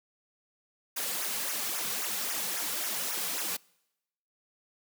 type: noise with flanger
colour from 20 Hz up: white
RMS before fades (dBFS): -33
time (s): 0.96-3.57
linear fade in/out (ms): 10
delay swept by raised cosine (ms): 0.23 to 3.23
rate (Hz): 3.7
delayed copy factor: -1
effects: noise-tail reverb RT60 0.9 s tail -26 dB re dry + high-pass 200 Hz 12 dB/octave